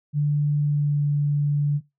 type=tone with pitch glide; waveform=sine; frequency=146.9 to 145.46 Hz; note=D3 to D3; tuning=+1 to -16 cents; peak=-18 dBFS; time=0.13-1.81 s; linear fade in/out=50 ms; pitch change=-17 cents; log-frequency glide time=0.59-1.04 s; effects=noise-tail reverb RT60 0.2 s tail -19 dB re dry